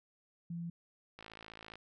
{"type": "tone", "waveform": "sine", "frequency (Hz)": 169.9, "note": "F3", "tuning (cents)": -47, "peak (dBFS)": -38, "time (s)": [0.5, 0.7], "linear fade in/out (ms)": 5}
{"type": "click train", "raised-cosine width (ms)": 0.3, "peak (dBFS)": -33, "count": 32, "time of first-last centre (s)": [1.19, 1.756], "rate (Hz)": 54.8}
{"effects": []}